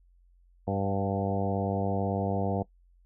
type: harmonic tone with a mistuned harmonic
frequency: 98 Hz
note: G2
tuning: in tune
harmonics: 1 / 2 / 3 / 4 / 5 / 6 / 7 / 8 / 9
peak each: -32 / -32 / -37 / -38 / -34 / -38 / -35 / -39 / -43 dBFS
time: 0.67-2.63 s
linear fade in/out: 10 ms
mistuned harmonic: 7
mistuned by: +17 cents
effects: noise-tail reverb RT60 0.1 s tail -19 dB re dry + added 44 Hz sine -58 dBFS peak until 3.05 s